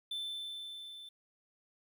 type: tone with level ramp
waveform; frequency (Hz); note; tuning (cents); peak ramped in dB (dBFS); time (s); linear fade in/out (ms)
triangle; 3533; A7; +6; -34 to -46; 0.11-1.09; 5
effects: 12-bit